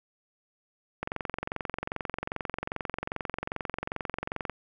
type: click train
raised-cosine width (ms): 0.5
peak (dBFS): -16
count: 79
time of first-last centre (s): 1.03-4.497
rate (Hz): 22.5
effects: none